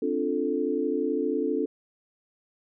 sine chord, D minor seventh, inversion third, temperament equal, 261.6 / 293.7 / 349.2 / 440 Hz, C4 / D4 / F4 / A4, 0 / 0 / 0 / 0 cents, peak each -31 / -29 / -31 / -28 dBFS, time 0.02-1.66 s, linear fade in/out 5 ms, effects none

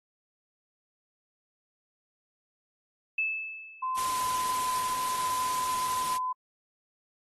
sine tone with exponential decay, 2619 Hz, E7, 12 cents flat, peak -24 dBFS, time 3.18-4.2 s, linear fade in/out 5 ms, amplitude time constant 220 ms
sine tone with pitch glide, 1031 to 1013.9 Hz, C6 to B5, -26 to +45 cents, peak -28 dBFS, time 3.82-6.33 s, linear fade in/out 10 ms, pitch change -29 cents, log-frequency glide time 4.07-4.17 s
white noise, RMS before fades -36 dBFS, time 3.96-6.18 s, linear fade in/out 20 ms
effects AAC 32 kbps

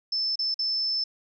sine tone with dropouts, 5274 Hz, E8, in tune, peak -24 dBFS, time 0.12-1.04 s, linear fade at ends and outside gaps 5 ms, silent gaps 0.357-0.39 / 0.543-0.59 s, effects none

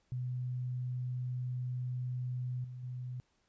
sine tone with level steps, 125.3 Hz, B2, 25 cents sharp, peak -34 / -42 / -38 dBFS, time 0.12-3.2 s, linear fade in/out 0 ms, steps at 2.64 / 2.83 s, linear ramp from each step 5 ms, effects pink hiss -75 dBFS RMS until 3.48 s + resampled to 16000 Hz

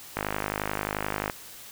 click train, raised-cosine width 0.5 ms, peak -12 dBFS, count 59, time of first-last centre 0.17-1.298 s, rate 51.4 Hz, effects white hiss -45 dBFS RMS until 1.71 s

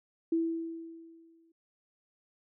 sine tone with exponential decay, 329.6 Hz, E4, in tune, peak -24 dBFS, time 0.32-1.52 s, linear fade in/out 5 ms, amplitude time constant 260 ms, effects none

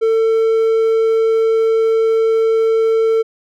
triangle tone, 448 Hz, A4, 31 cents sharp, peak -9 dBFS, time 0.01-3.23 s, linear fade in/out 20 ms, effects none

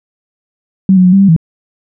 sine tone with pitch steps, 190.9 / 183.6 / 181.3 / 195.3 / 196.8 / 162.5 Hz, G3 / F#3 / F#3 / G3 / G3 / E3, -46 / -13 / -35 / -6 / +7 / -24 cents, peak -3 dBFS, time 0.89-1.364 s, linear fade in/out 2 ms, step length 79 ms, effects none

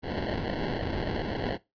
blue noise with sample-and-hold, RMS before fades -31 dBFS, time 0.02-1.58 s, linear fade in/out 50 ms, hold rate 1225 Hz, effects noise-tail reverb RT60 0.2 s tail -18 dB re dry + resampled to 11025 Hz

